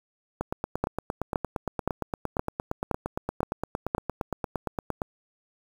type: two click trains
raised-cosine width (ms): 1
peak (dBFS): -14 / -10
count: 41 / 7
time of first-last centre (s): 0.41-5.018 / 0.84-3.949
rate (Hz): 8.68 / 1.93
effects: 7-bit